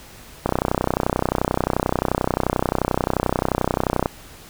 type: click train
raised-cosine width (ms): 1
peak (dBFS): -4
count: 114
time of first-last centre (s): 0.46-4.059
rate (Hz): 31.4
effects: pink hiss -43 dBFS RMS until 4.49 s